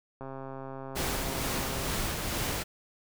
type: click train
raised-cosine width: 1 ms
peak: -27 dBFS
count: 222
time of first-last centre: 0.21-1.859 s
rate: 134 Hz
type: noise with tremolo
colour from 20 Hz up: pink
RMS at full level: -31 dBFS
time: 0.95-2.64 s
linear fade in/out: 20 ms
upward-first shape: sine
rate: 2.2 Hz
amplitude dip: 30%
effects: none